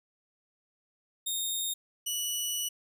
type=tone pair in turn; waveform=15% pulse; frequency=3689 / 2947 Hz; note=A#7 / F#7; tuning=-19 / -8 cents; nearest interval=major third; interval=389 cents; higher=first; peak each=-23 dBFS; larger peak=neither; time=1.26-1.74 / 2.06-2.69 s; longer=second; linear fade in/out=10 ms; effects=none